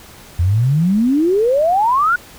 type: exponential sweep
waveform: sine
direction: up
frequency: 82.41 to 1480 Hz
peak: -11 dBFS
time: 0.39-2.16 s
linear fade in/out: 5 ms
effects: pink hiss -40 dBFS RMS until 2.38 s